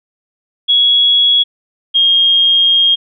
sine tone pair in turn, 3343 / 3238 Hz, G#7 / G#7, +11 / -45 cents, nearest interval minor second, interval 56 cents, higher first, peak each -7 dBFS, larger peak neither, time 0.68-1.44 / 1.94-2.96 s, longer second, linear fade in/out 20 ms, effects none

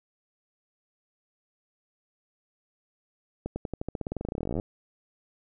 accelerating click train, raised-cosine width 2 ms, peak -18 dBFS, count 30, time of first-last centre 3.46-4.599 s, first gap 100 ms, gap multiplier 0.92, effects none

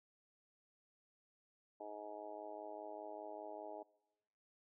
harmonic tone, 105 Hz, G#2, 19 cents sharp, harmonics 3 / 4 / 5 / 6 / 7 / 8 / 9, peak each -56 / -54 / -59 / -50 / -57 / -52 / -63 dBFS, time 1.8-3.83 s, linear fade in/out 5 ms, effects noise-tail reverb RT60 1.0 s tail -23 dB re dry

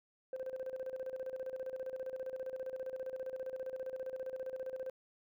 sine tone with tremolo, 520 Hz, C5, 11 cents flat, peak -35 dBFS, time 0.33-4.9 s, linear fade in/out 2 ms, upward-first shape square, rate 15 Hz, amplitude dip 70%, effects tanh soft clip ceiling -35 dBFS

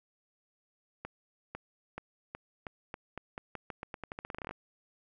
accelerating click train, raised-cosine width 0.5 ms, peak -24 dBFS, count 24, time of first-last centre 1.05-4.51 s, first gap 500 ms, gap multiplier 0.86, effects none

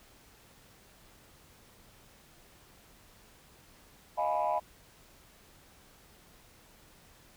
sine chord, F half-diminished seventh, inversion third, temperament equal with one note detuned, 622.3 / 698.5 / 837.4 / 987.8 Hz, Eb5 / F5 / Ab5 / Cb6, 0 / 0 / +14 / 0 cents, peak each -32 dBFS, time 4.17-4.6 s, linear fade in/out 20 ms, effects tanh soft clip ceiling -21 dBFS + pink hiss -59 dBFS RMS until 7.36 s

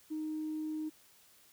sine tone, 310.1 Hz, D#4, 6 cents flat, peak -34 dBFS, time 0.1-0.9 s, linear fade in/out 20 ms, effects tanh soft clip ceiling -30 dBFS + white hiss -63 dBFS RMS until 1.52 s

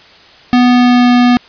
square tone with pitch glide, 246.9 to 244.9 Hz, B3 to B3, 0 to -14 cents, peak -6 dBFS, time 0.53-1.37 s, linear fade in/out 0 ms, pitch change -14 cents, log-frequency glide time 0.67-1.11 s, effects white hiss -40 dBFS RMS until 1.48 s + resampled to 11025 Hz

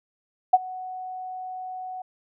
sine tone with ADSR envelope, 742 Hz, F#5, 5 cents sharp, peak -9 dBFS, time 0.53-2.02 s, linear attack 9 ms, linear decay 34 ms, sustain -23 dB, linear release 5 ms, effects none

